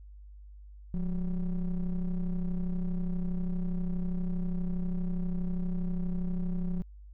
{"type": "ring-modulated tone", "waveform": "triangle", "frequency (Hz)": 96.9, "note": "G2", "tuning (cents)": -20, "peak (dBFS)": -23, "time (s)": [0.94, 6.82], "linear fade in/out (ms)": 0, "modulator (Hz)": 80.7, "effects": ["added 50 Hz sine -46 dBFS peak until 7.13 s"]}